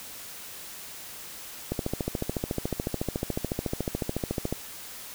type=click train; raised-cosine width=2 ms; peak=-14 dBFS; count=40; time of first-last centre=1.72-4.526 s; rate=13.9 Hz; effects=white hiss -42 dBFS RMS until 5.14 s